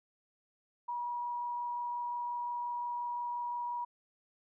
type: tone with frequency modulation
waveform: sine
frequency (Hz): 963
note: B5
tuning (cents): -44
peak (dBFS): -34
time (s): 0.88-3.85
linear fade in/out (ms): 10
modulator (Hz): 25.7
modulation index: 0.37
effects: none